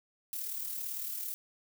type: noise with amplitude modulation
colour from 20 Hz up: violet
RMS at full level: -36 dBFS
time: 0.33-1.34 s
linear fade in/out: 0 ms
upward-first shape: sine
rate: 37.9 Hz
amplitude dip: 45%
effects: none